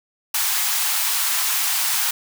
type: high-pass noise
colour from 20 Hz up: white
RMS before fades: -21 dBFS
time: 0.34-2.11 s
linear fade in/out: 5 ms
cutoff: 760 Hz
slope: 48 dB/octave
effects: none